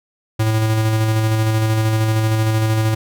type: tone with tremolo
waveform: square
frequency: 110 Hz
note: A2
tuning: in tune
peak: -14 dBFS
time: 0.39-2.95 s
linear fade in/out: 10 ms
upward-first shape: square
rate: 13 Hz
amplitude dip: 25%
effects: none